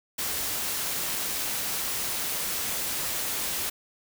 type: noise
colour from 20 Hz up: white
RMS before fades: -30 dBFS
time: 0.18-3.7 s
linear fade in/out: 10 ms
effects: none